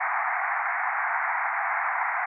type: band-pass noise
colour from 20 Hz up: pink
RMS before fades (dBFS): -27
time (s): 0-2.26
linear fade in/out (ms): 10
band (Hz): 710 to 2200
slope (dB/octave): 96
effects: none